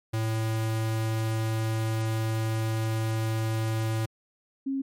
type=tone pair in turn; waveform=square / sine; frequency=111.2 / 270.7 Hz; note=A2 / C#4; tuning=+19 / -41 cents; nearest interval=octave + minor third; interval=1540 cents; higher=second; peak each=-26 dBFS; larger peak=neither; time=0.13-4.06 / 4.66-4.82 s; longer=first; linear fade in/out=10 ms; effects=MP3 64 kbps